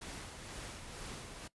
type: noise with tremolo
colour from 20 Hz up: pink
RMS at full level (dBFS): -45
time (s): 0.01-1.48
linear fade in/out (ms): 10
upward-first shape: sine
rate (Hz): 2.1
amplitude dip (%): 40
effects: noise-tail reverb RT60 0.1 s tail -19 dB re dry + resampled to 24000 Hz